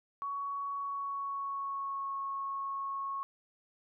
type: tone with pitch glide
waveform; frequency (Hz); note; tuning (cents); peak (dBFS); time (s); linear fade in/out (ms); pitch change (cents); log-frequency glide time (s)
sine; 1120 to 1098.2; C#6 to C#6; +18 to -17; -34; 0.22-3.23; 0; -35; 0.75-2.14
effects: none